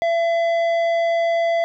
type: tone with tanh clipping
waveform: sine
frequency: 673 Hz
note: E5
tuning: 36 cents sharp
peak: -18 dBFS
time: 0.02-1.64 s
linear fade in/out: 0 ms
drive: 10 dB
effects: none